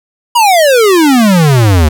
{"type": "exponential sweep", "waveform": "square", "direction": "down", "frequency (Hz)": [987.8, 73], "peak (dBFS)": -5, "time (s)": [0.35, 1.89], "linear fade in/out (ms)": 10, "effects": []}